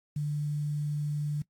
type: tone with quantisation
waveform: sine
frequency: 147.9 Hz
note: D3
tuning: 13 cents sharp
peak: -28 dBFS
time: 0.16-1.42 s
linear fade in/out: 5 ms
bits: 9
effects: noise-tail reverb RT60 0.1 s tail -22 dB re dry + AAC 64 kbps